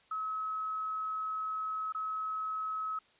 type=tone with dropouts; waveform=sine; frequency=1285 Hz; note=E6; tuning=45 cents flat; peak=-33 dBFS; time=0.11-2.99 s; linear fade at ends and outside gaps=5 ms; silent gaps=1.924-1.947 s; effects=white hiss -65 dBFS RMS until 3.19 s + resampled to 8000 Hz